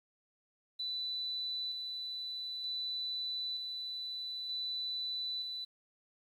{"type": "tone with tremolo", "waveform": "sine", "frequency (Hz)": 3984, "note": "B7", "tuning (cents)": 14, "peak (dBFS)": -35, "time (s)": [0.79, 5.65], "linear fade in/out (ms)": 10, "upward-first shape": "square", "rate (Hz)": 0.54, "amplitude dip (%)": 30, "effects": ["11-bit"]}